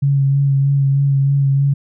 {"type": "tone with vibrato", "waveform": "sine", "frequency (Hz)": 138.59, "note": "C#3", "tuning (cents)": 0, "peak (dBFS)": -11, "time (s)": [0.02, 1.74], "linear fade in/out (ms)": 10, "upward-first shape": "sine", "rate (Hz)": 3.2, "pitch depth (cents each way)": 21, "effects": []}